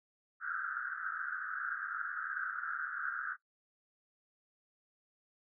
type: band-pass noise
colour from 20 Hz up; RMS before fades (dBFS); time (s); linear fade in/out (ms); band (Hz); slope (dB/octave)
white; -39; 0.4-3.37; 50; 1300 to 1600; 96
effects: noise-tail reverb RT60 0.1 s tail -18 dB re dry